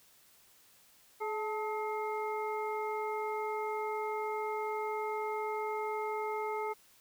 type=harmonic tone with a mistuned harmonic; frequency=425.5 Hz; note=G#4; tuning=42 cents sharp; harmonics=1 / 2 / 3 / 5; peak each=-36 / -37 / -42 / -44 dBFS; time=1.2-6.74 s; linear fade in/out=20 ms; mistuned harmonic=2; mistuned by=+54 cents; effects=white hiss -63 dBFS RMS until 7 s